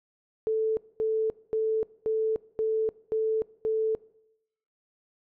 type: tone bursts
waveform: sine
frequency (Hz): 440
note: A4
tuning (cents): 0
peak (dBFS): -23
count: 7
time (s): 0.47-3.95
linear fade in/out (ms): 0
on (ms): 300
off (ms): 230
effects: noise-tail reverb RT60 0.8 s tail -21 dB re dry